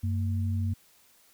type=tone pair together; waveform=sine; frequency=94.4 / 228.1 Hz; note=F#2 / A#3; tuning=+35 / -37 cents; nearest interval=octave + minor third; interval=1528 cents; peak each=-26 / -35 dBFS; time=0.03-0.74 s; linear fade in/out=10 ms; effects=white hiss -61 dBFS RMS until 1.33 s